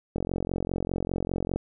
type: click train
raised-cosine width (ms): 2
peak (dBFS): -15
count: 64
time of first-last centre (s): 0.16-1.56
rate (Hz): 45
effects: none